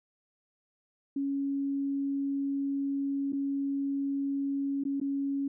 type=tone with dropouts; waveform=sine; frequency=277.6 Hz; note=C#4; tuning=3 cents sharp; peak=-28 dBFS; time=1.16-5.48 s; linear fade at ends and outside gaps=5 ms; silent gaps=3.323-3.33 / 4.838-4.851 / 5.001-5.013 s; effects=none